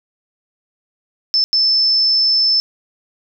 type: tone bursts at uneven times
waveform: sine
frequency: 5274 Hz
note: E8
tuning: in tune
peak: -11 dBFS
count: 2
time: 1.34-1.44 / 1.53-2.6 s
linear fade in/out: 0 ms
effects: none